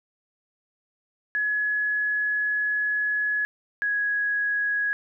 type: tone pair in turn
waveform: sine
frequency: 1692 / 1665.8 Hz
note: G#6 / G#6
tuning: +32 / +5 cents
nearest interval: unison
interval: 27 cents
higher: first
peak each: -22 dBFS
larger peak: neither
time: 1.35-3.45 / 3.82-4.93 s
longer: first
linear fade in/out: 0 ms
effects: none